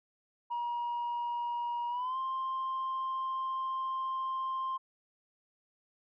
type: tone with pitch glide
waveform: sine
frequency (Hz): 954 to 1052.4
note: A#5 to C6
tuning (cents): +40 to +10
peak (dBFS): -30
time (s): 0.5-4.78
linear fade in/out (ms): 20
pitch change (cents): +170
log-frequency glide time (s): 1.89-2.17
effects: tanh soft clip ceiling -30 dBFS